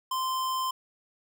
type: tone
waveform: square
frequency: 1039 Hz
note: C6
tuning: 12 cents flat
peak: -28 dBFS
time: 0.11-0.71 s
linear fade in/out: 5 ms
effects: none